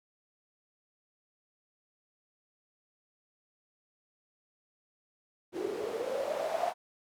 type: noise with band-pass filter sweep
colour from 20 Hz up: white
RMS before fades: -34 dBFS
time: 5.52-6.74 s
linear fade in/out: 50 ms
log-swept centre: 360 to 740 Hz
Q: 9.4
effects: none